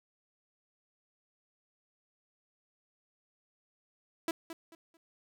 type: tone with echo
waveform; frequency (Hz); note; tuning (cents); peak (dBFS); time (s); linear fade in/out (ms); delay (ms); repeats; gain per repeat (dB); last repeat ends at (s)
sawtooth; 329.6; E4; 0; -26; 4.28-4.31; 2; 220; 3; -11; 4.97
effects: none